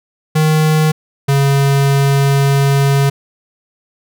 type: tone pair in turn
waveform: square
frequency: 155.6 / 138.94 Hz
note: D#3 / C#3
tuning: 0 / +4 cents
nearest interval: major second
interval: 196 cents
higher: first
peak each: -10 dBFS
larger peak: neither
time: 0.35-0.92 / 1.28-3.1 s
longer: second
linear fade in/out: 10 ms
effects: none